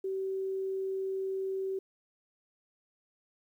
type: tone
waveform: sine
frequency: 383.6 Hz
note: G4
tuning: 37 cents flat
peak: -31 dBFS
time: 0.04-1.79 s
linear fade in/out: 5 ms
effects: 11-bit